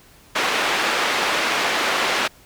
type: band-pass noise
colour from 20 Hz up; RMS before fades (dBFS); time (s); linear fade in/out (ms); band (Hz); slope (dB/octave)
white; -21; 0.35-2.28; 10; 320 to 2600; 12
effects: pink hiss -50 dBFS RMS until 2.45 s